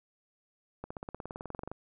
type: accelerating click train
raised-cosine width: 1 ms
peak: -25 dBFS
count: 18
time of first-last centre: 0.84-1.716 s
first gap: 65 ms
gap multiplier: 0.97
effects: none